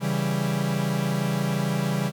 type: chord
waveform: 45% pulse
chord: C# diminished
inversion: none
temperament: equal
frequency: 138.59 / 164.81 / 196 Hz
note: C#3 / E3 / G3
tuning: 0 / 0 / 0 cents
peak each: -27 / -28 / -27 dBFS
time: 0-2.12 s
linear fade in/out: 50 ms
effects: none